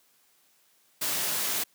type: noise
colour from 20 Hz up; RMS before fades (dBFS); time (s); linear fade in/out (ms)
white; -29; 1.01-1.64; 10
effects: white hiss -65 dBFS RMS until 1.74 s + high-pass 150 Hz 12 dB/octave